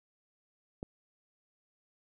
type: click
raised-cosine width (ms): 2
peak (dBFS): -25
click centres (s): 0.829
effects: none